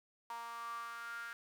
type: tone with high-pass filter sweep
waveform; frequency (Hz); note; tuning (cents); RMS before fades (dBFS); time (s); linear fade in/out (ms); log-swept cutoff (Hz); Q
sawtooth; 233.1; A#3; 0; -45; 0.3-1.33; 0; 970 to 1500; 9.8
effects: none